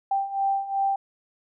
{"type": "beating tone pair", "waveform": "sine", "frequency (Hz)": [784, 786.7], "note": ["G5", "G5"], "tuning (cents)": [0, 6], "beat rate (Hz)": 2.7, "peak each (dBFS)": [-28, -24], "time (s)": [0.11, 0.96], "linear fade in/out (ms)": 5, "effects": []}